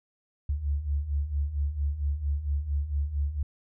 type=beating tone pair; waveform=sine; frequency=69.1 / 73.5 Hz; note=C#2 / D2; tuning=-5 / +2 cents; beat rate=4.4 Hz; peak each=-32 / -27 dBFS; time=0.49-3.43 s; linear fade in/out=5 ms; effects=none